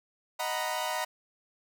sawtooth chord, B major seventh, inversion first, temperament equal, 622.3 / 740 / 932.3 / 987.8 Hz, D#5 / F#5 / A#5 / B5, 0 / 0 / 0 / 0 cents, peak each -32 dBFS, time 0.39-1.05 s, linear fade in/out 10 ms, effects none

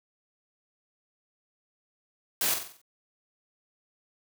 white noise with echo, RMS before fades -27 dBFS, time 2.41-2.54 s, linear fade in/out 2 ms, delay 46 ms, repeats 6, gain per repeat -6 dB, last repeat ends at 2.816 s, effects high-pass 150 Hz 12 dB/octave

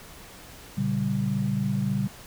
sine chord, G diminished, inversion first, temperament just, 117.6 / 141.12 / 196 Hz, Bb2 / Db3 / G3, +16 / +31 / 0 cents, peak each -30 / -28 / -26 dBFS, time 0.77-2.08 s, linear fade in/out 10 ms, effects pink hiss -46 dBFS RMS until 2.26 s

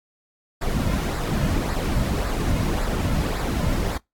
brown noise with flanger, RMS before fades -23 dBFS, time 0.61-3.98 s, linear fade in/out 10 ms, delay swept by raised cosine 0.32 to 2.62 ms, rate 1.8 Hz, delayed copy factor -0.55, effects noise-tail reverb RT60 0.2 s tail -26 dB re dry + AAC 64 kbps

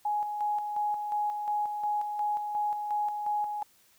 sine tone with tremolo, 835 Hz, G#5, 9 cents sharp, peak -26 dBFS, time 0.05-3.63 s, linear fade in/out 5 ms, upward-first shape square, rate 2.8 Hz, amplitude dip 45%, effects white hiss -63 dBFS RMS until 3.98 s

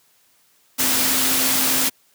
sine tone in noise, 261.6 Hz, C4, in tune, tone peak -29 dBFS, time 0.78-1.9 s, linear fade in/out 20 ms, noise white, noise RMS -19 dBFS, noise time 0.78-1.9 s, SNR -13 dB, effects white hiss -59 dBFS RMS until 2.14 s + high-pass 100 Hz 12 dB/octave

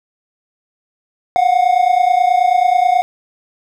triangle tone pair together, 710.7 / 740 Hz, F5 / F#5, +30 / 0 cents, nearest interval minor second, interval 70 cents, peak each -11 dBFS, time 1.36-3.02 s, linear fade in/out 0 ms, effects none

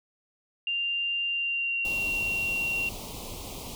sine tone with pitch glide, 2789 to 2749 Hz, F7 to F7, -3 to -28 cents, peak -26 dBFS, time 0.67-2.89 s, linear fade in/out 2 ms, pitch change -25 cents, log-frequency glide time 1.27-1.94 s
pink band-stop noise, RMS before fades -39 dBFS, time 1.85-3.75 s, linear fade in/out 0 ms, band 1100 to 2400 Hz, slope 48 dB/octave
effects none

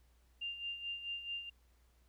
sine tone with tremolo, 2794 Hz, F7, in tune, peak -37 dBFS, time 0.41-1.5 s, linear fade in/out 10 ms, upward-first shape sine, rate 4.6 Hz, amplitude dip 65%, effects added 60 Hz sine -66 dBFS peak until 2.08 s + pink hiss -75 dBFS RMS until 2.08 s

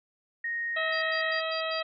sine tone with pitch glide, 1864.7 to 1877.7 Hz, A#6 to A#6, 0 to +12 cents, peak -29 dBFS, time 0.44-1.4 s, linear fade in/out 5 ms, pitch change +12 cents, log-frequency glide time 0.97-1.28 s
harmonic tone, 643 Hz, E5, 43 cents flat, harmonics 1 / 2 / 3 / 4 / 5 / 6, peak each -32 / -35 / -37 / -38 / -39 / -40 dBFS, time 0.76-1.83 s, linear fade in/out 10 ms
sine tone bursts, 4756 Hz, D8, 21 cents sharp, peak -36 dBFS, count 5, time 0.92-1.808 s, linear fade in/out 10 ms, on 100 ms, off 97 ms
effects none

